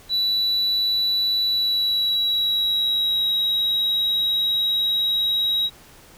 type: tone with pitch glide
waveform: sine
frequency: 3951 to 3830 Hz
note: B7 to A#7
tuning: 0 to +46 cents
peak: -16 dBFS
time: 0.09-5.7 s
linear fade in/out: 50 ms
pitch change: -54 cents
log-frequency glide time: 1.44-3.3 s
effects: tanh soft clip ceiling -17 dBFS + pink hiss -48 dBFS RMS until 6.17 s